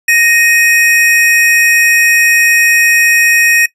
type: tone pair together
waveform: square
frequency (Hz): 1864.7 / 2514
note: A#6 / D#7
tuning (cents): 0 / +17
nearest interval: perfect fourth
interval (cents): 517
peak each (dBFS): -10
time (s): 0.08-3.66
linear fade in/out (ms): 5
effects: noise-tail reverb RT60 0.1 s tail -19 dB re dry + resampled to 32000 Hz